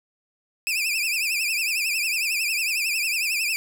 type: tone with vibrato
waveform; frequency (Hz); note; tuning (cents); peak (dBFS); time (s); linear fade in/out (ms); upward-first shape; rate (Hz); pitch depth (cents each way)
sawtooth; 2513; D#7; +17; -19; 0.67-3.56; 0; triangle; 11; 150
effects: none